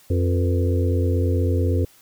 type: harmonic tone with a mistuned harmonic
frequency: 89 Hz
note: F2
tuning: 33 cents sharp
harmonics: 1 / 3 / 4 / 5 / 6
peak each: -18 / -27 / -29 / -29 / -30 dBFS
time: 0.1-1.85 s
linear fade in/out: 5 ms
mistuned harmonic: 6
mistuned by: -110 cents
effects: white hiss -53 dBFS RMS until 2.01 s